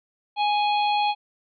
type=harmonic tone with a mistuned harmonic; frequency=830.6 Hz; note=G#5; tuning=in tune; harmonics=1 / 3 / 4 / 5; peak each=-20 / -30 / -32 / -34 dBFS; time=0.36-1.15 s; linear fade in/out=50 ms; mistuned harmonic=5; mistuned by=+27 cents; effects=none